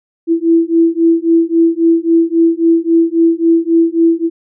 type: beating tone pair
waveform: sine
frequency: 330 / 333.7 Hz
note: E4 / E4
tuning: +2 / +21 cents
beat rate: 3.7 Hz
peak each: -11 dBFS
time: 0.27-4.3 s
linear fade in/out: 50 ms
effects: none